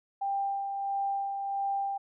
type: tone with tremolo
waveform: sine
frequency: 792 Hz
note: G5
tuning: 18 cents sharp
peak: -27 dBFS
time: 0.21-1.98 s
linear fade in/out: 10 ms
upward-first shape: sine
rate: 1.5 Hz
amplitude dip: 40%
effects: none

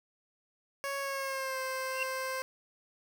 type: tone with pitch glide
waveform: 15% pulse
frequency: 554.4 to 523.3 Hz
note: C#5 to C5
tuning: 0 to 0 cents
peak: -27 dBFS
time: 0.84-2.42 s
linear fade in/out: 0 ms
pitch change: -100 cents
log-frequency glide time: 0.99-1.6 s
type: tone with exponential growth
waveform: sine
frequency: 2730 Hz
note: F7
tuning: 40 cents flat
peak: -27 dBFS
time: 1.89-2.03 s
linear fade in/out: 2 ms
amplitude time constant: 29 ms
effects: none

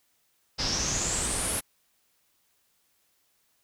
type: noise with low-pass filter sweep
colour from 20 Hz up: pink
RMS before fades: -29 dBFS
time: 0.58-1.61 s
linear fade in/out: 20 ms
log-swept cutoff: 5000 to 11000 Hz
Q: 7.9
effects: white hiss -70 dBFS RMS until 3.63 s

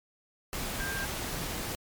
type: tone in noise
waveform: sine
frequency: 1591 Hz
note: G6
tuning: 25 cents sharp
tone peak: -34 dBFS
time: 0.8-1.05 s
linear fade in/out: 0 ms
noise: pink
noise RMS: -35 dBFS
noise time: 0.53-1.75 s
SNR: -2 dB
effects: MP3 96 kbps

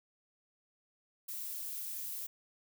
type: noise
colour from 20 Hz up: violet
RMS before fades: -41 dBFS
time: 1.28-2.27 s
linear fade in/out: 10 ms
effects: none

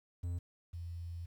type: tone pair in turn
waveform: triangle / sine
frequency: 87.31 / 85.46 Hz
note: F2 / F2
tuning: 0 / -37 cents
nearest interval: unison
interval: 37 cents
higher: first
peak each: -33 / -40 dBFS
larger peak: first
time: 0.23-0.39 / 0.73-1.26 s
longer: second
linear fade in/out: 10 ms
effects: 11-bit

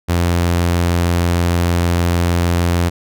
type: tone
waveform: sawtooth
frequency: 86.5 Hz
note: F2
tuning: 16 cents flat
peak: -9 dBFS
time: 0.08-2.9 s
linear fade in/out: 20 ms
effects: none

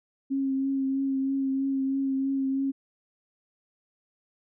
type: tone with vibrato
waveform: sine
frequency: 270 Hz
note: C#4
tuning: 45 cents flat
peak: -24 dBFS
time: 0.3-2.72 s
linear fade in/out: 20 ms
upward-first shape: triangle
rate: 3.1 Hz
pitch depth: 22 cents each way
effects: none

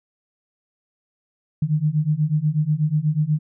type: beating tone pair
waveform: sine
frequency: 148.1 / 156.3 Hz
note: D3 / D#3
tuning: +15 / +8 cents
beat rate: 8.2 Hz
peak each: -21 / -20 dBFS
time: 1.62-3.39 s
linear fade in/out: 5 ms
effects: none

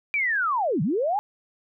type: linear two-way sweep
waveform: sine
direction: down then up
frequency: 2379 to 134.8 to 858 Hz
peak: -21 dBFS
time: 0.14-1.19 s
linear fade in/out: 0 ms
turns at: 0.82 s
effects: none

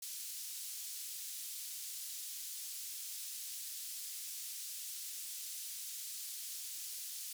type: band-pass noise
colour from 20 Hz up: white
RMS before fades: -45 dBFS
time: 0.02-7.33 s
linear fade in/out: 5 ms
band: 4300 to 13000 Hz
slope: 12 dB/octave
effects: none

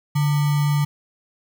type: tone with sample-and-hold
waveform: sine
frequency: 145.8 Hz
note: D3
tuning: 12 cents flat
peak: -16 dBFS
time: 0.15-0.85 s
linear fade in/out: 10 ms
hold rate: 1050 Hz
effects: none

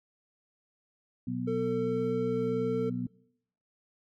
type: harmonic tone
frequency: 61.6 Hz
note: B1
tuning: 4 cents flat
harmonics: 2 / 3 / 4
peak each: -37 / -36 / -33 dBFS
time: 1.27-3.07 s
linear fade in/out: 5 ms
type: tone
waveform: triangle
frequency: 448.7 Hz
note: A4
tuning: 34 cents sharp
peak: -27 dBFS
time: 1.47-2.9 s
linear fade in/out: 10 ms
effects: noise-tail reverb RT60 0.8 s tail -25 dB re dry

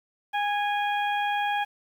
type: harmonic tone with a mistuned harmonic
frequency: 820 Hz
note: G#5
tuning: 22 cents flat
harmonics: 1 / 2 / 3 / 4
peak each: -25 / -31 / -35 / -37 dBFS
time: 0.33-1.65 s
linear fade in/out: 20 ms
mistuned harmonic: 2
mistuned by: +20 cents
effects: 9-bit

